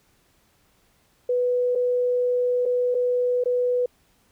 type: tone with dropouts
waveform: sine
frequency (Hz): 493.9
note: B4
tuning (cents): 0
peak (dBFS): -19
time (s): 1.29-3.86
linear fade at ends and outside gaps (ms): 5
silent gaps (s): 1.752-1.756 / 2.655-2.659 / 2.945-2.949 / 3.439-3.457
effects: pink hiss -63 dBFS RMS until 4.31 s